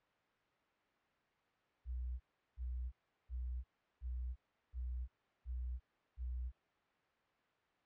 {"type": "tone bursts", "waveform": "sine", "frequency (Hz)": 61.74, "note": "B1", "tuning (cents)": 0, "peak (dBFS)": -39, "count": 7, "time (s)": [1.85, 6.52], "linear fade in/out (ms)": 50, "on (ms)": 350, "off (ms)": 370, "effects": ["white hiss -75 dBFS RMS until 7.85 s", "low-pass 2000 Hz 12 dB/octave"]}